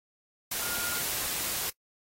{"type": "tone in noise", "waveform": "sine", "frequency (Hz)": 1418, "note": "F6", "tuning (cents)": 26, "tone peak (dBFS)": -38, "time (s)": [0.62, 1.01], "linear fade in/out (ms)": 5, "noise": "white", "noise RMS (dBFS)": -32, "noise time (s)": [0.51, 1.7], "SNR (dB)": -9, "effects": ["noise-tail reverb RT60 0.1 s tail -24 dB re dry", "AAC 48 kbps"]}